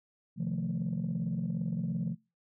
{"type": "chord", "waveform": "sine", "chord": "F dominant seventh", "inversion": "second", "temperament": "equal with one note detuned", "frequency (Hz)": [130.81, 157.1, 174.61, 220], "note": ["C3", "Eb3", "F3", "A3"], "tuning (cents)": [0, 17, 0, 0], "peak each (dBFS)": [-37, -36, -32, -36], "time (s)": [0.36, 2.16], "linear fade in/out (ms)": 50, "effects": ["noise-tail reverb RT60 0.3 s tail -26 dB re dry", "tanh soft clip ceiling -25 dBFS"]}